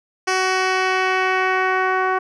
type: tone with low-pass filter sweep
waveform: 10% pulse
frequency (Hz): 374.5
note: F#4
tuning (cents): +21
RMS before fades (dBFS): -19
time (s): 0.27-2.19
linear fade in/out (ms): 10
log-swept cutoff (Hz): 6200 to 1300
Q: 1.2
effects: none